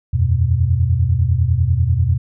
sine chord, E suspended second, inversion none, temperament equal, 82.41 / 92.5 / 123.47 Hz, E2 / F#2 / B2, 0 / 0 / 0 cents, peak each -17 dBFS, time 0.13-2.18 s, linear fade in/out 10 ms, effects none

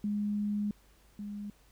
sine tone pair in turn, 207 / 205.6 Hz, G#3 / G#3, -5 / -17 cents, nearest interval unison, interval 12 cents, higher first, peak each -29 / -37 dBFS, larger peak first, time 0.04-0.71 / 1.19-1.5 s, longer first, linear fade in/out 2 ms, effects added 50 Hz sine -62 dBFS peak until 1.71 s + pink hiss -65 dBFS RMS until 1.71 s

